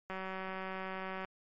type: click train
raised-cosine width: 0.5 ms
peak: -26 dBFS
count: 218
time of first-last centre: 0.1-1.248 s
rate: 189 Hz
effects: MP3 48 kbps